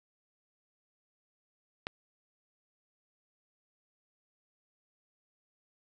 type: click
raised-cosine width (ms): 0.3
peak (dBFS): -18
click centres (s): 1.869
effects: none

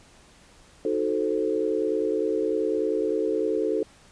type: chord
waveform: sine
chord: D# diminished seventh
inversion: none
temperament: equal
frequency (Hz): 311.1 / 370 / 440 / 523.3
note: D#4 / F#4 / A4 / C5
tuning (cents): 0 / 0 / 0 / 0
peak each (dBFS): -29 / -29 / -25 / -31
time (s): 0.85-3.83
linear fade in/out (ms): 2
effects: pink hiss -54 dBFS RMS until 4.11 s + resampled to 22050 Hz

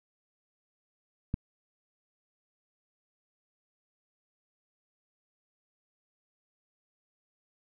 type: click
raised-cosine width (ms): 5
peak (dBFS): -17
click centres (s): 1.341
effects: none

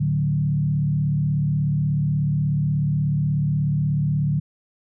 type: tone with frequency modulation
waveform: sine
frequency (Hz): 147.5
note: D3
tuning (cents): +8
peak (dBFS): -18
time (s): 0-4.4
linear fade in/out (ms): 10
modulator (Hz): 36.5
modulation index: 0.78
effects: none

